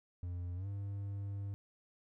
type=tone with pitch glide; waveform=triangle; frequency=88.4 to 99.8 Hz; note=F2 to G2; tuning=+22 to +32 cents; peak=-36 dBFS; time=0.23-1.54 s; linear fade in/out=0 ms; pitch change=+210 cents; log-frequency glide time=0.55-0.67 s; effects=none